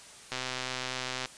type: click train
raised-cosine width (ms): 0.2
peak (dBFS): -16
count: 121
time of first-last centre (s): 0.32-1.258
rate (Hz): 128
effects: white hiss -50 dBFS RMS until 1.37 s + resampled to 22050 Hz